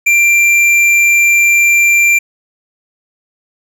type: tone with tanh clipping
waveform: triangle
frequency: 2367 Hz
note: D7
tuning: 13 cents sharp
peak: -8 dBFS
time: 0.06-2.19 s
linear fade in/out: 10 ms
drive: 15 dB
effects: none